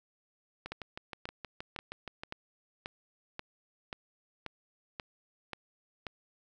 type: two click trains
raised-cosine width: 0.3 ms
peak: -24 / -22 dBFS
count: 11 / 11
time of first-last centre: 0.66-2.235 / 0.72-6.068 s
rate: 6.35 / 1.87 Hz
effects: none